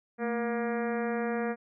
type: harmonic tone with a mistuned harmonic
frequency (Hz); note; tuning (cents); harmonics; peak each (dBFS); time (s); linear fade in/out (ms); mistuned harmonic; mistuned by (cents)
236.6; A#3; +26; 1 / 2 / 3 / 4 / 5 / 6 / 7 / 8 / 9 / 10; -32 / -32 / -37 / -45 / -44 / -43 / -42 / -44 / -50 / -50; 0.18-1.56; 50; 1; -83
effects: none